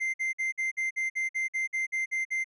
triangle tone bursts, 2087 Hz, C7, 5 cents flat, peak -25 dBFS, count 13, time 0-2.444 s, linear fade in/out 20 ms, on 140 ms, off 52 ms, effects resampled to 24000 Hz

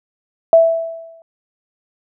sine tone with exponential decay, 659.3 Hz, E5, in tune, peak -3 dBFS, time 0.53-1.22 s, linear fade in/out 1 ms, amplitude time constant 150 ms, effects none

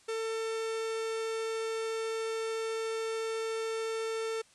45% pulse tone, 447.7 Hz, A4, 30 cents sharp, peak -32 dBFS, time 0.08-4.42 s, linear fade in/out 10 ms, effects white hiss -62 dBFS RMS until 4.54 s + resampled to 22050 Hz

